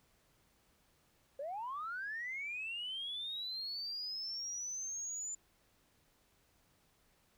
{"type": "linear sweep", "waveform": "sine", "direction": "up", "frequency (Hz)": [529, 7120], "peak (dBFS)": -38, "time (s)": [1.39, 5.35], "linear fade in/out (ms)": 5, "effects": ["tanh soft clip ceiling -34 dBFS", "pink hiss -72 dBFS RMS until 7.37 s"]}